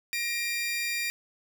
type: tone pair together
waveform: sawtooth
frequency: 1878.8 / 2387 Hz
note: A#6 / D7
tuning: +13 / +28 cents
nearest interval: major third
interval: 415 cents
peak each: -31 / -26 dBFS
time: 0.13-1.1 s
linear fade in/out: 0 ms
effects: none